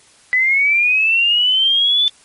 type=linear sweep; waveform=sine; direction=up; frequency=1985 to 3520 Hz; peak=-11 dBFS; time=0.33-2.08 s; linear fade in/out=0 ms; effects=white hiss -49 dBFS RMS until 2.24 s + MP3 48 kbps